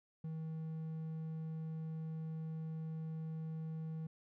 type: tone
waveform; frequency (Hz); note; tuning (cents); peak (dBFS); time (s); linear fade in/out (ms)
triangle; 159.6; D#3; +44; -38; 0.24-4.07; 5
effects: none